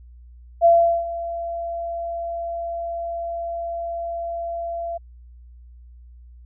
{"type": "tone with ADSR envelope", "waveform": "sine", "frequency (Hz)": 679, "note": "F5", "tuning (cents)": -49, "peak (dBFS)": -9, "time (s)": [0.61, 4.98], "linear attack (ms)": 41, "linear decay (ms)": 390, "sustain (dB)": -16, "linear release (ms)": 13, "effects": ["added 60 Hz sine -42 dBFS peak until 6.45 s"]}